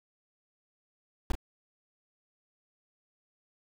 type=noise with echo; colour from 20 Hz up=brown; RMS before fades=-25 dBFS; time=1.3-1.32 s; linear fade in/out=2 ms; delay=33 ms; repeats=1; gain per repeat=-7 dB; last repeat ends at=1.353 s; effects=none